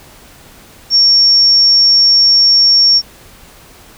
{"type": "tone", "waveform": "sine", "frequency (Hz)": 5500, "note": "F8", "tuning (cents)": -27, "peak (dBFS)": -5, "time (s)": [0.9, 3.02], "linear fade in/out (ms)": 50, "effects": ["pink hiss -40 dBFS RMS until 3.97 s"]}